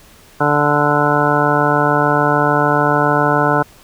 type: harmonic tone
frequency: 146.83 Hz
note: D3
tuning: in tune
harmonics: 1 / 2 / 3 / 4 / 5 / 6 / 7 / 9 / 10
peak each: -20 / -20 / -20 / -20 / -20 / -20 / -20 / -20 / -20 dBFS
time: 0.4-3.63 s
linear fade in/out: 10 ms
effects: pink hiss -45 dBFS RMS until 3.83 s